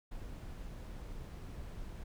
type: noise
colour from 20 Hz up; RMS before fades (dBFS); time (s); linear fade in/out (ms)
brown; -45; 0.11-2.04; 10
effects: none